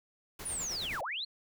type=noise with tremolo; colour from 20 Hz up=pink; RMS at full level=-43 dBFS; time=0.39-1.01 s; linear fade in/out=5 ms; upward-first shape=sine; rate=9.6 Hz; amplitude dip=50%
type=linear two-way sweep; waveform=sine; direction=down then up; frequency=9956 to 498.9 to 4332 Hz; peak=-34 dBFS; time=0.45-1.25 s; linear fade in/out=10 ms; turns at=1.02 s
effects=none